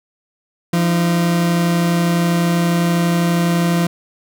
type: tone pair together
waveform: 40% pulse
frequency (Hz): 171.65 / 311.1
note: F3 / D#4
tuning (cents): -30 / 0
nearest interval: minor seventh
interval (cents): 1030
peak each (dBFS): -13 / -25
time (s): 0.73-3.87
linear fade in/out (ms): 5
effects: none